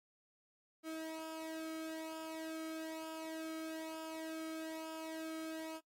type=tone with flanger; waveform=sawtooth; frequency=319.8 Hz; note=D#4; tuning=48 cents sharp; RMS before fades=-44 dBFS; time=0.83-5.81 s; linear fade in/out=50 ms; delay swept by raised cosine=2 to 2.64 ms; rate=1.1 Hz; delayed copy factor=-0.7; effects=noise-tail reverb RT60 0.1 s tail -20 dB re dry + MP3 64 kbps